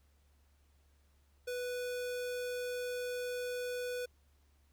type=tone; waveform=square; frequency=493.9 Hz; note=B4; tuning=in tune; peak=-37 dBFS; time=1.47-4.06 s; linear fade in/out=10 ms; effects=added 71 Hz sine -66 dBFS peak until 4.72 s + pink hiss -75 dBFS RMS until 4.72 s